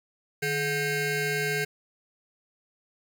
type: ring-modulated tone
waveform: 25% pulse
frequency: 576 Hz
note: D5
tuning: 34 cents flat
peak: -19 dBFS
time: 0.42-1.65 s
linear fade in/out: 10 ms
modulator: 1000 Hz
effects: 9-bit